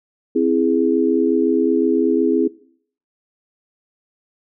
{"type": "chord", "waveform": "sine", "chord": "C augmented", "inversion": "none", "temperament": "equal", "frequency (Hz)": [261.6, 329.6, 415.3], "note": ["C4", "E4", "G#4"], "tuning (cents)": [0, 0, 0], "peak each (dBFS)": -18, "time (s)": [0.35, 2.48], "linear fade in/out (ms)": 10, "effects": ["noise-tail reverb RT60 0.6 s tail -21 dB re dry"]}